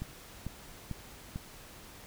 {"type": "click train", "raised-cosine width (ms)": 5, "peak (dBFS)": -24, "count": 4, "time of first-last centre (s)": [0.02, 1.359], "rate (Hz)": 2.24, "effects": ["pink hiss -51 dBFS RMS until 2.06 s"]}